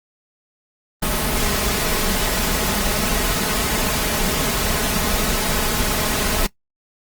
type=noise with comb filter; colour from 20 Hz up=pink; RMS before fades=-20 dBFS; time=1.02-6.47 s; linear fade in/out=10 ms; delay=4.7 ms; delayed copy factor=+0.5; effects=noise-tail reverb RT60 0.1 s tail -20 dB re dry + Opus 32 kbps